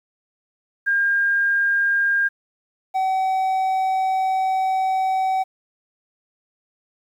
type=tone pair in turn; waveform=sine / triangle; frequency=1609 / 759.3 Hz; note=G6 / F#5; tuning=+45 / +45 cents; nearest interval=octave + minor second; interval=1300 cents; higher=first; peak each=-16 dBFS; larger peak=neither; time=0.86-2.29 / 2.94-5.44 s; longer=second; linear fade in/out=20 ms; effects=9-bit